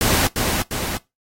pink noise with echo, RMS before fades -18 dBFS, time 0.01-0.27 s, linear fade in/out 0 ms, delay 350 ms, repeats 2, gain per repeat -4 dB, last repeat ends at 0.97 s, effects noise-tail reverb RT60 0.2 s tail -19 dB re dry + AAC 48 kbps

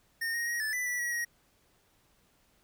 square tone with pitch steps, 1833 / 1870 / 1889 / 1746 / 1988 / 1959 / 1919 / 1890 Hz, A#6 / A#6 / A#6 / A6 / B6 / B6 / A#6 / A#6, -30 / +5 / +22 / -14 / +11 / -15 / +50 / +23 cents, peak -31 dBFS, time 0.21-1.25 s, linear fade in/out 10 ms, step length 130 ms, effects pink hiss -68 dBFS RMS until 2.63 s

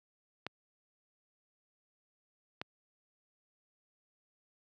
clicks, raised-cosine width 0.3 ms, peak -21 dBFS, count 2, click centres 0.466 / 2.615 s, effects high-pass 100 Hz 12 dB/octave

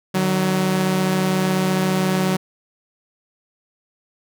sawtooth tone pair together, 152.89 / 187.2 Hz, D#3 / F#3, -30 / +20 cents, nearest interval major third, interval 350 cents, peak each -20 / -14 dBFS, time 0.14-2.37 s, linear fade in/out 10 ms, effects none

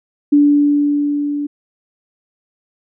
sine tone with level ramp, 290.3 Hz, D4, 20 cents flat, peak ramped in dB -6 to -18 dBFS, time 0.32-1.47 s, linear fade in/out 10 ms, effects none

